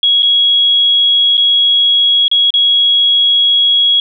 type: tone with dropouts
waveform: sine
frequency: 3322 Hz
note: G#7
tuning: in tune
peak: -7 dBFS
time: 0.03-4 s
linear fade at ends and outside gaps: 2 ms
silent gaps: 0.223-0.229 / 1.371-1.377 / 2.281-2.314 / 2.505-2.539 s
effects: none